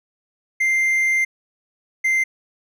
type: tone pair in turn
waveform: triangle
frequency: 2093 / 2085 Hz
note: C7 / C7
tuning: 0 / -7 cents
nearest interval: unison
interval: 7 cents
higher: first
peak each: -14 dBFS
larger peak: neither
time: 0.6-1.25 / 2.04-2.24 s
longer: first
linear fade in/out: 10 ms
effects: none